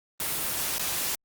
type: noise with dropouts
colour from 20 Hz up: white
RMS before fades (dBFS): -29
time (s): 0.2-1.15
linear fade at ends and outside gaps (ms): 1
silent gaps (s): 0.783-0.795
effects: Opus 32 kbps